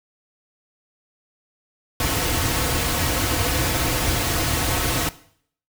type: noise with comb filter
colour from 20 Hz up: pink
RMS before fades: -22 dBFS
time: 2-5.09 s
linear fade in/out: 2 ms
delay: 5 ms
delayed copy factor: -0.6
effects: noise-tail reverb RT60 0.6 s tail -17 dB re dry